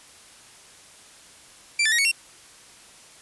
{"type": "tone with pitch steps", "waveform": "sawtooth", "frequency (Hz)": [2350, 1756, 1886, 2224, 2735], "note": ["D7", "A6", "A#6", "C#7", "F7"], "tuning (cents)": [1, -4, 20, 5, -37], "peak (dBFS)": -15, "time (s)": [1.79, 2.115], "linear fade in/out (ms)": 5, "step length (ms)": 65, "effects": ["white hiss -49 dBFS RMS until 3.21 s", "resampled to 24000 Hz"]}